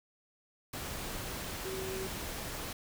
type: tone in noise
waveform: sine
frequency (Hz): 380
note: F#4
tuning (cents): +46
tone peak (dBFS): -38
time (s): 1.65-2.07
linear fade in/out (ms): 5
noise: pink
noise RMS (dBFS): -40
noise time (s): 0.73-2.73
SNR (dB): -1
effects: none